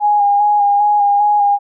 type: tone with vibrato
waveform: sine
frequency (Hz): 821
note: G#5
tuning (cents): -20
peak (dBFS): -9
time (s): 0-1.59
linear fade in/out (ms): 50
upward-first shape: square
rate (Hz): 2.5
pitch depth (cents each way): 21
effects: none